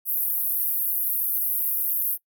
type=band-pass noise; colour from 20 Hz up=white; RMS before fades=-25 dBFS; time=0.05-2.18 s; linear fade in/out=50 ms; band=12000 to 16000 Hz; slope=48 dB/octave; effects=noise-tail reverb RT60 0.1 s tail -21 dB re dry